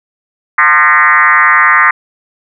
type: tone with frequency modulation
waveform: sine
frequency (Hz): 1535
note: G6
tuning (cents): -37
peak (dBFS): -4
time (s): 0.58-1.91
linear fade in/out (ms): 5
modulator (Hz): 160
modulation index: 3.2
effects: none